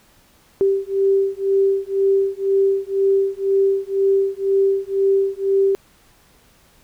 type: beating tone pair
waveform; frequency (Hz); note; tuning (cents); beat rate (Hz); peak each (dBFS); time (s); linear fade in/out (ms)
sine; 390 / 392; G4 / G4; -9 / 0; 2; -18; 0.61-5.75; 0
effects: pink hiss -54 dBFS RMS until 6.83 s